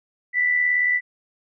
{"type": "tone with amplitude modulation", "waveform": "sine", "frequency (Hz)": 1978, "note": "B6", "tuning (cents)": 2, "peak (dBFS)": -15, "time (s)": [0.33, 1.01], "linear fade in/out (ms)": 50, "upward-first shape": "sine", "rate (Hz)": 78.1, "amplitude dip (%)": 45, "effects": []}